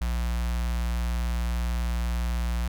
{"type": "tone with notch filter", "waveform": "square", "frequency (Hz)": 59.1, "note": "A#1", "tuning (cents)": 24, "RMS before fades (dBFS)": -27, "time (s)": [0.01, 2.68], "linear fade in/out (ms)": 5, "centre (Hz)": 370, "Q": 0.69, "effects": []}